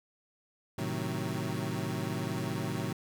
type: chord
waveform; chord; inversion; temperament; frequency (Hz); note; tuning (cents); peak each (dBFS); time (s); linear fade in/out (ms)
25% pulse; A diminished seventh; none; equal; 110 / 130.81 / 155.56 / 185; A2 / C3 / Eb3 / Gb3; 0 / 0 / 0 / 0; -34; 0.78-2.93; 5
effects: none